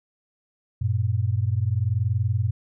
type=tone pair together; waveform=sine; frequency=95.85 / 116.54 Hz; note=G2 / A#2; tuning=-38 / 0 cents; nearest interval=minor third; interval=338 cents; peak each=-23 dBFS; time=0.81-2.51 s; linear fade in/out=10 ms; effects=none